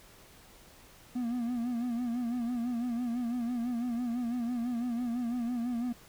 triangle tone with vibrato, 240 Hz, B3, 49 cents flat, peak -28 dBFS, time 1.15-5.93 s, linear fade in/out 10 ms, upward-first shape sine, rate 6 Hz, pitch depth 72 cents each way, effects pink hiss -56 dBFS RMS until 6.08 s

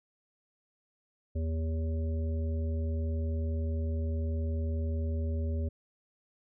harmonic tone, 80.4 Hz, E2, 43 cents flat, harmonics 1 / 3 / 5 / 7, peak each -29 / -40 / -44 / -45 dBFS, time 1.35-5.69 s, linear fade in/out 10 ms, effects none

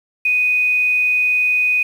sine tone with quantisation, 2489 Hz, D#7, in tune, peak -13 dBFS, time 0.25-1.83 s, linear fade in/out 5 ms, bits 7, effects none

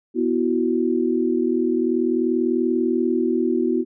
sine chord, B suspended fourth, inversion none, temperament equal, 246.9 / 329.6 / 370 Hz, B3 / E4 / F#4, 0 / 0 / 0 cents, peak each -22 dBFS, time 0.14-3.85 s, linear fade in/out 50 ms, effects none

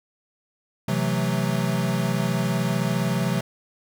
square chord, F# half-diminished seventh, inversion second, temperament equal with one note detuned, 130.81 / 164.81 / 184.46 / 220 Hz, C3 / E3 / F#3 / A3, 0 / 0 / -5 / 0 cents, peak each -27 / -28 / -27 / -30 dBFS, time 0.88-3.41 s, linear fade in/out 5 ms, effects none

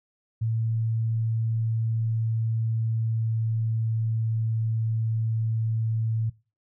sine tone with pitch glide, 112.8 to 112.02 Hz, A2 to A2, +44 to +32 cents, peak -23 dBFS, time 0.41-6.3 s, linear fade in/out 10 ms, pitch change -12 cents, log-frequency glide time 1.73-4.59 s, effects noise-tail reverb RT60 0.3 s tail -21 dB re dry

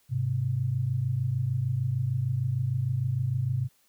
sine tone pair together, 103.4 / 130 Hz, G#2 / C3, -7 / -11 cents, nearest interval major third, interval 396 cents, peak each -30 / -26 dBFS, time 0.09-3.69 s, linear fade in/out 50 ms, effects white hiss -66 dBFS RMS until 3.88 s

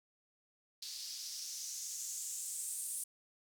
blue noise with band-pass filter sweep, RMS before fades -43 dBFS, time 0.82-3.04 s, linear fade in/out 5 ms, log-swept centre 4500 to 9300 Hz, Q 3.4, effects none

